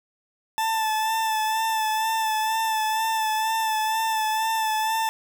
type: tone with vibrato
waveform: 40% pulse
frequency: 880 Hz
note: A5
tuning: in tune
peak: -21 dBFS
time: 0.58-5.09 s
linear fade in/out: 0 ms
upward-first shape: sine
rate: 2.1 Hz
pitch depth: 28 cents each way
effects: none